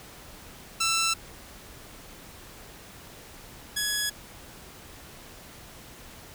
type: tone pair in turn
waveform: 10% pulse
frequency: 1334 / 1680.7 Hz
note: E6 / G#6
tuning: +20 / +20 cents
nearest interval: major third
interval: 400 cents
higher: second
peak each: -15 / -17 dBFS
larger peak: first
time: 0.8-1.14 / 3.76-4.1 s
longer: neither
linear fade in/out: 10 ms
effects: pink hiss -47 dBFS RMS until 6.34 s